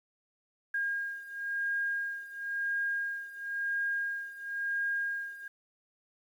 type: beating tone pair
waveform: sine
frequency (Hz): 1620 / 1620.97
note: G#6 / G#6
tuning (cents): -43 / -42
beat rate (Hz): 0.97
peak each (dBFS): -33 / -36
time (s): 0.74-5.48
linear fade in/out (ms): 5
effects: 10-bit